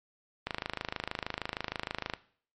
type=click train; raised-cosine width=0.3 ms; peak=-16 dBFS; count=45; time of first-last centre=0.47-2.137 s; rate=26.4 Hz; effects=noise-tail reverb RT60 0.5 s tail -17 dB re dry + MP3 48 kbps